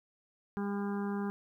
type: harmonic tone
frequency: 201.4 Hz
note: G3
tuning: 47 cents sharp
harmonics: 1 / 2 / 4 / 5 / 6 / 7 / 8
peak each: -33 / -39 / -45 / -47 / -49 / -50 / -51 dBFS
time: 0.57-1.3 s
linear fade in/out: 0 ms
effects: 12-bit